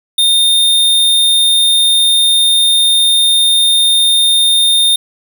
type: tone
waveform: square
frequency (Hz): 3641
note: A#7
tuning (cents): -41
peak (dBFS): -8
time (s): 0.18-4.96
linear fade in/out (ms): 5
effects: 7-bit